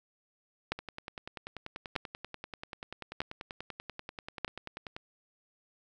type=two click trains; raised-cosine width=0.3 ms; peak=-24 / -14 dBFS; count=44 / 4; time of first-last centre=0.79-4.965 / 0.72-4.447 s; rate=10.3 / 0.805 Hz; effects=none